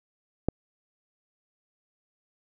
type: click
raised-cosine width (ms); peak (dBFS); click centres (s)
2; -10; 0.486
effects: none